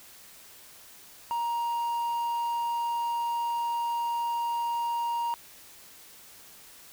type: tone with quantisation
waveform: triangle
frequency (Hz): 940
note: A#5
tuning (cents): +14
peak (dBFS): -25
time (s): 1.31-5.34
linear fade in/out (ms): 0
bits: 9
effects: white hiss -51 dBFS RMS until 6.92 s